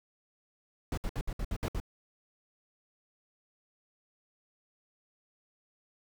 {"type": "noise bursts", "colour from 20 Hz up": "brown", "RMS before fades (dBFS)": -33, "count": 8, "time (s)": [0.92, 1.801], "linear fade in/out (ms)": 2, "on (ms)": 55, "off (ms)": 63, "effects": []}